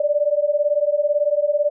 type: beating tone pair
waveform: sine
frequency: 579 / 597 Hz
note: D5 / D5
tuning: -25 / +28 cents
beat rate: 18 Hz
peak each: -19 dBFS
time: 0-1.7 s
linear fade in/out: 5 ms
effects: none